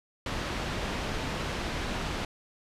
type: low-pass noise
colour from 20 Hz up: pink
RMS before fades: -33 dBFS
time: 0.26-2.25 s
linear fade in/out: 2 ms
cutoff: 4200 Hz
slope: 12 dB/octave
effects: resampled to 32000 Hz